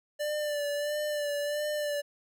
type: tone with vibrato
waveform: square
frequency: 589 Hz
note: D5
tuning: 5 cents sharp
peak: -30 dBFS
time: 0.19-2.02 s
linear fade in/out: 20 ms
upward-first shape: sine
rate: 1.5 Hz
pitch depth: 32 cents each way
effects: none